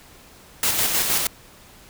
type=noise with tremolo; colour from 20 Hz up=white; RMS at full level=-20 dBFS; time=0.63-1.27 s; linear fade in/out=2 ms; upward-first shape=square; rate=6.4 Hz; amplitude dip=35%; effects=pink hiss -48 dBFS RMS until 1.89 s